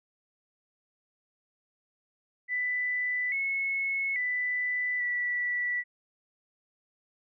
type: tone with pitch steps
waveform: sine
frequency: 1989 / 2190 / 1988 / 1958 Hz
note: B6 / C#7 / B6 / B6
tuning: +12 / -22 / +11 / -15 cents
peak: -27 dBFS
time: 2.48-5.84 s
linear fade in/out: 50 ms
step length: 840 ms
effects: none